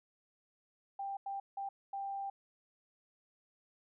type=tone bursts at uneven times; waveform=sine; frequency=790 Hz; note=G5; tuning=13 cents sharp; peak=-37 dBFS; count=4; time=0.99-1.17 / 1.26-1.4 / 1.57-1.69 / 1.93-2.3 s; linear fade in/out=5 ms; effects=none